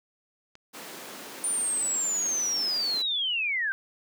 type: click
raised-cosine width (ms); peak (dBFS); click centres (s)
0.2; -31; 0.554
type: high-pass noise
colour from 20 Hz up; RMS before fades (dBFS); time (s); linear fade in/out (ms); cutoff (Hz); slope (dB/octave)
pink; -42; 0.73-3.03; 20; 220; 24
type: linear sweep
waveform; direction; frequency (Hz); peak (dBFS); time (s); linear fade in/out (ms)
sine; down; 9370 to 1528; -25; 1.44-3.72; 0
effects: none